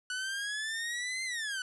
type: exponential two-way sweep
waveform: sawtooth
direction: up then down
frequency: 1480 to 2093 to 1480 Hz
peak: -30 dBFS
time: 0.1-1.62 s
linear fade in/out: 2 ms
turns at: 1.24 s
effects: resampled to 24000 Hz + 12-bit